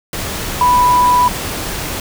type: tone in noise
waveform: sine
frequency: 987.8 Hz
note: B5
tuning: in tune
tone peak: -8 dBFS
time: 0.61-1.28 s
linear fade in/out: 2 ms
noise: pink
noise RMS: -22 dBFS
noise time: 0.13-2 s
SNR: +11 dB
effects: none